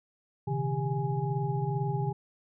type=tone cluster; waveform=sine; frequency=120.8 / 136.3 / 158.6 / 399.4 / 832 Hz; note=B2 / C#3 / D#3 / G4 / G#5; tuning=-38 / -29 / +33 / +32 / +3 cents; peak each=-38 / -30 / -34 / -36 / -36 dBFS; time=0.47-2.13 s; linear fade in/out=10 ms; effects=none